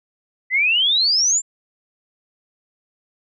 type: exponential sweep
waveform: sine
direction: up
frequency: 1975.5 to 7430 Hz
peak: -14 dBFS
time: 0.5-1.42 s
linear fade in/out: 50 ms
effects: none